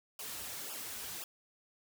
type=noise with flanger; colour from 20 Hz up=white; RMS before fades=-43 dBFS; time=0.19-1.24 s; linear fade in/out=2 ms; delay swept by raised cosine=0.48 to 6.28 ms; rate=1.9 Hz; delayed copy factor=-1; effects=none